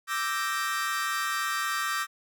40% pulse chord, E half-diminished seventh, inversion third, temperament equal, 1174.7 / 1318.5 / 1568 / 1864.7 Hz, D6 / E6 / G6 / Bb6, 0 / 0 / 0 / 0 cents, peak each -31 / -33 / -32 / -33 dBFS, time 0.07-2.07 s, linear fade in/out 50 ms, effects none

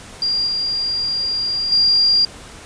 sine tone with level steps, 4785 Hz, D8, 32 cents sharp, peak -16 / -18 / -11 dBFS, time 0.22-2.25 s, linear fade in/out 2 ms, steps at 0.47 / 1.72 s, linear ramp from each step 2 ms, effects pink hiss -38 dBFS RMS until 2.65 s + resampled to 22050 Hz

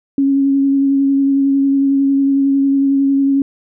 sine tone with vibrato, 275.2 Hz, C#4, 12 cents flat, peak -10 dBFS, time 0.18-3.42 s, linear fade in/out 2 ms, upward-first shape sine, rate 11 Hz, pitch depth 15 cents each way, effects none

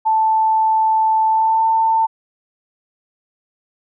sine tone with pitch glide, 880 to 894.3 Hz, A5 to A5, 0 to +28 cents, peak -12 dBFS, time 0.05-2.07 s, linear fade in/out 20 ms, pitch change +28 cents, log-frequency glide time 1.28-1.65 s, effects none

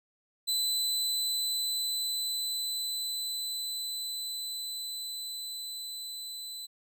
sawtooth tone with level ramp, 4012 Hz, B7, 26 cents sharp, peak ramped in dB -24 to -36 dBFS, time 0.47-6.67 s, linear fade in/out 20 ms, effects none

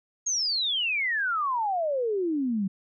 sine exponential sweep, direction down, 6645 to 185.1 Hz, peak -24 dBFS, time 0.26-2.68 s, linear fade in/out 10 ms, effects none

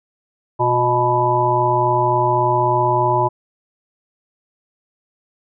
harmonic tone with a mistuned harmonic, 123.47 Hz, B2, in tune, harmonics 1 / 3 / 5 / 7 / 8, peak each -22 / -21 / -22 / -19 / -18 dBFS, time 0.59-3.29 s, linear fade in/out 20 ms, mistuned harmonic 3, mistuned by -37 cents, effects none

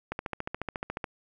click train, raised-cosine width 0.5 ms, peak -17 dBFS, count 14, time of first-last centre 0.12-1.042 s, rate 14.1 Hz, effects none

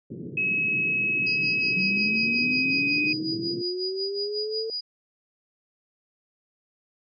pink band-pass noise, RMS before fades -37 dBFS, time 0.1-3.62 s, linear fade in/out 5 ms, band 120 to 420 Hz, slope 48 dB/octave
sine tone with pitch glide, 2564 to 2505 Hz, E7 to D#7, -49 to +11 cents, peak -22 dBFS, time 0.37-3.13 s, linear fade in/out 5 ms, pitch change -40 cents, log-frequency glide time 1.54-3 s
sine tone with tremolo, 4907 Hz, D#8, 25 cents flat, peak -27 dBFS, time 1.26-4.81 s, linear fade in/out 10 ms, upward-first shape sine, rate 5.5 Hz, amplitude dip 85%
sine linear sweep, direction up, 185 to 450.4 Hz, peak -28 dBFS, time 1.77-4.7 s, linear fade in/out 2 ms
effects none

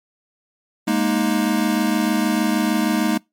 square chord, Ab suspended second, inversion none, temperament equal with one note detuned, 207.7 / 234.2 / 311.1 Hz, Ab3 / Bb3 / Eb4, 0 / +8 / 0 cents, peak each -22 dBFS, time 0.87-3.18 s, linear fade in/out 10 ms, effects noise-tail reverb RT60 0.2 s tail -25 dB re dry + MP3 64 kbps

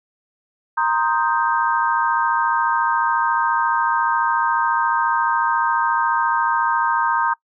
sine chord, C minor seventh, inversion third, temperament equal, 932.3 / 1046.5 / 1244.5 / 1568 Hz, Bb5 / C6 / Eb6 / G6, 0 / 0 / 0 / 0 cents, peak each -19 / -24 / -23 / -23 dBFS, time 0.77-7.34 s, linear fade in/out 10 ms, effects noise-tail reverb RT60 0.1 s tail -23 dB re dry

